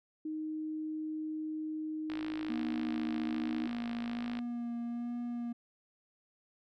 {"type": "tone", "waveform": "sine", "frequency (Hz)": 311.1, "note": "D#4", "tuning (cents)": 0, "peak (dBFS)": -35, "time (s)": [0.25, 3.67], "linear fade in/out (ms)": 5}
{"type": "click train", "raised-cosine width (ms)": 0.3, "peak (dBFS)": -27, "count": 126, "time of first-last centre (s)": [2.1, 4.389], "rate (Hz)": 54.6}
{"type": "tone with vibrato", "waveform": "triangle", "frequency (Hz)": 238.1, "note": "A#3", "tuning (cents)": 37, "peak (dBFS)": -33, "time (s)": [2.49, 5.53], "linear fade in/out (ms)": 10, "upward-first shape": "sine", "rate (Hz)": 1.2, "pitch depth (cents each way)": 16}
{"effects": []}